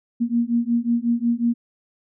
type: beating tone pair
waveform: sine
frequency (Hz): 233.1 / 238.6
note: A#3 / A#3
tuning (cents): 0 / +41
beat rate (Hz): 5.5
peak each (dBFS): -21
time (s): 0.2-1.54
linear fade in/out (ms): 20
effects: none